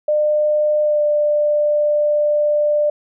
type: tone with pitch glide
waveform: sine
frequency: 602 to 594.4 Hz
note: D5 to D5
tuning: +43 to +21 cents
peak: -13 dBFS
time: 0.08-2.9 s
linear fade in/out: 5 ms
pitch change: -22 cents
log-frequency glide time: 0.84-1.02 s
effects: none